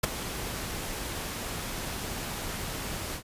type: noise with ADSR envelope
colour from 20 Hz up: pink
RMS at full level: -22 dBFS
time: 0.03-3.23 s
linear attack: 10 ms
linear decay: 12 ms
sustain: -13 dB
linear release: 84 ms
effects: resampled to 32000 Hz